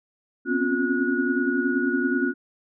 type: tone cluster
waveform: sine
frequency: 248.1 / 265.5 / 276.1 / 354.9 / 1456 Hz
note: B3 / C4 / C#4 / F4 / F#6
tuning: +8 / +25 / -7 / +28 / -28 cents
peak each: -27 dBFS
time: 0.45-2.34 s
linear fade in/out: 50 ms
effects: none